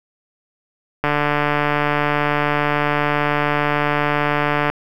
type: click train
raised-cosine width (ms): 0.5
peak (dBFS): -3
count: 539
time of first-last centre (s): 1.04-4.7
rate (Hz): 147
effects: 7-bit